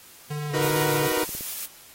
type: tone with vibrato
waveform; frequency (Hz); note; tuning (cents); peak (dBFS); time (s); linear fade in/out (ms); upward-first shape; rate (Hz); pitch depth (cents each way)
square; 146.83; D3; 0; -29; 0.3-1.08; 10; square; 2.5; 23
type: chord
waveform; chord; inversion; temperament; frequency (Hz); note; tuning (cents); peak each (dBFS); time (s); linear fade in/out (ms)
sawtooth; B major seventh; first; equal with one note detuned; 310.2 / 370 / 466.2 / 493.9; D#4 / F#4 / A#4 / B4; -5 / 0 / 0 / 0; -27 / -28 / -24 / -24; 0.53-1.25; 20
type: click train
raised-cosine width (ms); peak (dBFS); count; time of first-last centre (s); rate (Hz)
2; -29; 15; 0.59-1.409; 17.1
type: noise with tremolo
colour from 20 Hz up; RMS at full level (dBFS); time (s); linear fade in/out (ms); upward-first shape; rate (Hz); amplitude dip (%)
blue; -31; 0.62-1.66; 2; triangle; 7.2; 25
effects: white hiss -49 dBFS RMS until 1.94 s + AAC 48 kbps